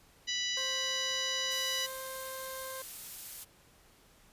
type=harmonic tone; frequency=985 Hz; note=B5; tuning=5 cents flat; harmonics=2 / 3 / 4 / 5 / 6 / 7; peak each=-39 / -36 / -37 / -41 / -40 / -47 dBFS; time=0.27-1.87 s; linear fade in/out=20 ms
type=tone; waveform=20% pulse; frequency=526 Hz; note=C5; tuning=9 cents sharp; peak=-36 dBFS; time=0.57-2.82 s; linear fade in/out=2 ms
type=noise; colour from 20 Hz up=blue; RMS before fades=-43 dBFS; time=1.5-3.45 s; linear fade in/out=20 ms
effects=pink hiss -62 dBFS RMS until 4.32 s + resampled to 32000 Hz